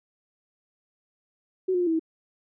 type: tone with pitch steps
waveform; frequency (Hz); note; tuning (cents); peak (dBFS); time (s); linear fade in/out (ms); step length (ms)
sine; 373.7 / 357.7 / 352.9 / 326.1 / 322.2; F#4 / F4 / F4 / E4 / E4; +17 / +41 / +18 / -19 / -39; -21; 1.68-1.995; 10; 63
effects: none